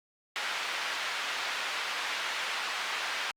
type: band-pass noise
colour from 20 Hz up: pink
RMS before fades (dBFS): -34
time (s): 0.36-3.31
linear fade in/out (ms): 0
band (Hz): 1200 to 3600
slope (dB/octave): 12
effects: Opus 48 kbps